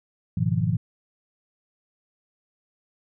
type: chord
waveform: sine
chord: F half-diminished seventh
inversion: first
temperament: equal with one note detuned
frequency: 103.83 / 122.19 / 155.56 / 174.61 Hz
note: Ab2 / Cb3 / Eb3 / F3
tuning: 0 / -18 / 0 / 0 cents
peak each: -26 dBFS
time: 0.37-0.77 s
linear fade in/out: 5 ms
effects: none